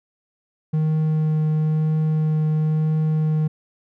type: tone with vibrato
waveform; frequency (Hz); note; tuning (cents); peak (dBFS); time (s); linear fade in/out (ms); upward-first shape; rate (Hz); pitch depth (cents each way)
triangle; 155.56; D#3; 0; -15; 0.73-3.48; 10; triangle; 1; 10
effects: none